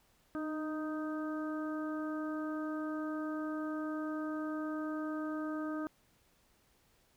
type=harmonic tone with a mistuned harmonic; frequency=311.1 Hz; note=D#4; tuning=in tune; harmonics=1 / 2 / 3 / 4 / 5; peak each=-36 / -44 / -53 / -45 / -49 dBFS; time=0.35-5.87 s; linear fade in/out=0 ms; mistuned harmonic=1; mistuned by=-26 cents; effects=pink hiss -70 dBFS RMS until 7.16 s